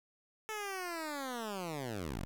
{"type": "linear sweep", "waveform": "10% pulse", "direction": "down", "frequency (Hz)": [440, 35.69], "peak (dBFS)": -30, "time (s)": [0.49, 2.25], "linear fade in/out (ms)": 0, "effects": ["10-bit"]}